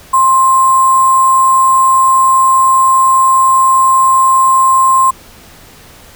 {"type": "tone with sample-and-hold", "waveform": "sine", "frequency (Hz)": 1055, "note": "C6", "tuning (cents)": 14, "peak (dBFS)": -5, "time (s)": [0.13, 5.11], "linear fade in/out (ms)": 10, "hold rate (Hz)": 8820, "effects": ["pink hiss -38 dBFS RMS until 6.15 s"]}